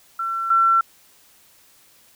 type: tone pair in turn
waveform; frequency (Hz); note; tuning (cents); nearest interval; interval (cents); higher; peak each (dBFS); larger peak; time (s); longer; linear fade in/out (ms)
sine; 1350 / 1350; E6 / E6; +41 / +41; unison; 0; neither; -22 / -13; second; 0.19-0.5 / 0.5-0.81; neither; 5
effects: white hiss -54 dBFS RMS until 2.15 s